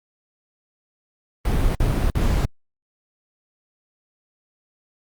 brown noise bursts, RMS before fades -19 dBFS, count 3, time 1.45-2.452 s, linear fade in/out 2 ms, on 300 ms, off 51 ms, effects Opus 48 kbps

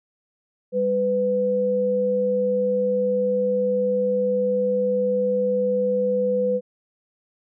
sine tone pair together, 198.43 / 500 Hz, G3 / B4, +21 / +21 cents, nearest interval octave + major third, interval 1600 cents, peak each -27 / -19 dBFS, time 0.72-6.61 s, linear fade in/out 50 ms, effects none

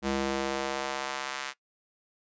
square tone with high-pass filter sweep, 68 Hz, C#2, 33 cents flat, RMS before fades -32 dBFS, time 0.02-1.54 s, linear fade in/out 50 ms, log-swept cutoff 220 to 1500 Hz, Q 0.97, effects noise-tail reverb RT60 0.1 s tail -20 dB re dry + resampled to 16000 Hz

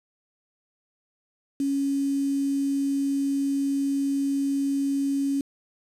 sine tone with quantisation, 277.2 Hz, C#4, in tune, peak -22 dBFS, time 1.6-5.41 s, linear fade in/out 2 ms, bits 7, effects resampled to 32000 Hz

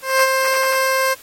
15% pulse tone with ADSR envelope, 528 Hz, C5, 16 cents sharp, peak -4 dBFS, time 0.02-1.15 s, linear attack 210 ms, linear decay 30 ms, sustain -5 dB, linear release 23 ms, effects white hiss -43 dBFS RMS until 1.22 s + AAC 48 kbps

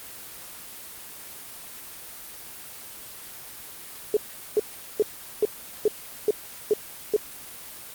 sine tone bursts, 422.8 Hz, G#4, 31 cents sharp, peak -16 dBFS, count 8, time 4.14-7.164 s, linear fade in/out 2 ms, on 28 ms, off 400 ms, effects white hiss -41 dBFS RMS until 7.94 s + Opus 24 kbps

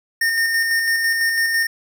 square tone with tremolo, 1826 Hz, A#6, 36 cents flat, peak -16 dBFS, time 0.21-1.67 s, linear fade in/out 5 ms, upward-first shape square, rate 6 Hz, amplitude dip 30%, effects none

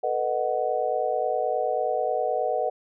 sine chord, B dominant seventh, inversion third, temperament just, 444.5 / 493.9 / 617.4 / 740.8 Hz, A4 / B4 / D#5 / F#5, +18 / 0 / -14 / +2 cents, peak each -31 / -28 / -28 / -27 dBFS, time 0.03-2.7 s, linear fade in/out 10 ms, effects none

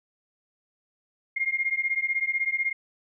sine beating tone pair, 2120 / 2136 Hz, C7 / C7, +22 / +35 cents, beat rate 16 Hz, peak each -27 dBFS, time 1.36-2.73 s, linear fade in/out 10 ms, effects none

